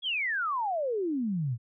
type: exponential sweep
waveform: sine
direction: down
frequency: 3422 to 110 Hz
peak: -27 dBFS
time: 0.02-1.58 s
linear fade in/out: 50 ms
effects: none